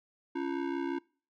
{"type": "ring-modulated tone", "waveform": "square", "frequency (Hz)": 311.1, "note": "D#4", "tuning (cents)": 0, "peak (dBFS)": -29, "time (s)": [0.35, 0.99], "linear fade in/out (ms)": 10, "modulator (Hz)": 32.9, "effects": ["noise-tail reverb RT60 0.4 s tail -23 dB re dry", "low-pass 2000 Hz 12 dB/octave"]}